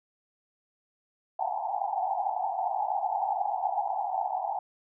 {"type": "band-pass noise", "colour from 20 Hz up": "white", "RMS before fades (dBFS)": -30, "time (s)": [1.39, 4.59], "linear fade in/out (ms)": 5, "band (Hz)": [710, 870], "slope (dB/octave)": 96, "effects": []}